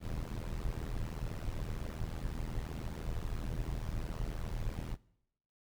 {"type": "noise with amplitude modulation", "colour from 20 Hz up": "brown", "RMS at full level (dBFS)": -34, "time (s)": [0, 4.97], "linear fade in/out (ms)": 50, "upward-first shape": "sine", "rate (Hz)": 80, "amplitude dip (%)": 95, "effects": ["noise-tail reverb RT60 0.8 s tail -22 dB re dry"]}